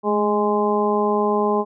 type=harmonic tone with a mistuned harmonic; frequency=207.7 Hz; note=G#3; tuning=in tune; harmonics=1 / 2 / 3 / 4 / 5; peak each=-23 / -20 / -26 / -24 / -24 dBFS; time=0.03-1.65 s; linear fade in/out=50 ms; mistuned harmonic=1; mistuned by=+36 cents; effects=none